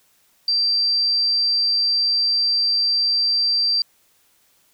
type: tone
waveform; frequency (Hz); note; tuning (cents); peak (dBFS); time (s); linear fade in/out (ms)
sine; 4699; D8; 0; -16; 0.48-3.82; 2
effects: white hiss -60 dBFS RMS until 4.73 s